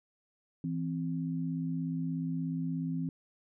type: tone pair together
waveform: sine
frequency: 164.8 / 261.6 Hz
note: E3 / C4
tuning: 0 / 0 cents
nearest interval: minor sixth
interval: 800 cents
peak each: -33 / -35 dBFS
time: 0.64-3.09 s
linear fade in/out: 2 ms
effects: none